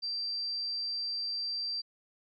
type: tone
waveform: sine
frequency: 4699 Hz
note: D8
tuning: in tune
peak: -32 dBFS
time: 0.02-1.82 s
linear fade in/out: 20 ms
effects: none